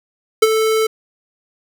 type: tone with ADSR envelope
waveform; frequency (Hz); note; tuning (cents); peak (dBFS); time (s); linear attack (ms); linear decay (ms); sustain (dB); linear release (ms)
square; 440; A4; 0; -5; 0.42-0.87; 8; 32; -9; 8
effects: none